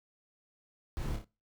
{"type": "noise with echo", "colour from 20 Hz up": "brown", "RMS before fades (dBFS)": -35, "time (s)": [0.97, 1.16], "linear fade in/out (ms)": 0, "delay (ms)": 28, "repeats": 3, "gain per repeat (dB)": -5, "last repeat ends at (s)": 1.244, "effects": ["noise-tail reverb RT60 0.3 s tail -22 dB re dry"]}